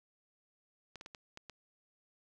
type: clicks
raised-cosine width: 0.2 ms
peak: -30 dBFS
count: 6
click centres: 0.957 / 1.011 / 1.061 / 1.148 / 1.374 / 1.497 s
effects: none